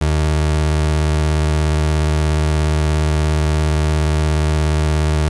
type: tone with vibrato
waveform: 30% pulse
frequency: 76.7 Hz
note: D#2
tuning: 24 cents flat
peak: -11 dBFS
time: 0.01-5.29 s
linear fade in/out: 5 ms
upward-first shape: triangle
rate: 17 Hz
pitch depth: 32 cents each way
effects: resampled to 24000 Hz + 7-bit